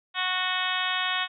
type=harmonic tone with a mistuned harmonic; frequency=368 Hz; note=F#4; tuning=9 cents flat; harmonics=2 / 3 / 4 / 5 / 6 / 7 / 8 / 9 / 10; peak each=-35 / -32 / -33 / -32 / -36 / -34 / -35 / -33 / -34 dBFS; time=0.14-1.28 s; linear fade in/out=50 ms; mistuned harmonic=8; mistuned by=+30 cents; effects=none